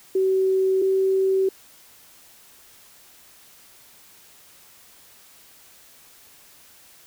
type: tone pair in turn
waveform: sine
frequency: 380 / 382.9 Hz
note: F#4 / G4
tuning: +46 / -41 cents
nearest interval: unison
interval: 13 cents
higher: second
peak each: -17 dBFS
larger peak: neither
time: 0.15-0.82 / 0.82-1.49 s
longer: neither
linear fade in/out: 5 ms
effects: white hiss -51 dBFS RMS until 7.06 s